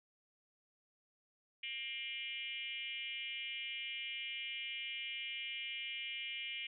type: tone with frequency modulation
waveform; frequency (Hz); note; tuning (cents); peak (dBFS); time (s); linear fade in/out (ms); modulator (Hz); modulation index
sine; 2637; E7; 0; -40; 1.63-6.67; 5; 258; 2
effects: none